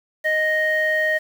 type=tone with low-pass filter; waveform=square; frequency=622 Hz; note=D#5; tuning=1 cent flat; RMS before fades=-20 dBFS; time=0.24-1.19 s; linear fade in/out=20 ms; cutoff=2000 Hz; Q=6.1; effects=7-bit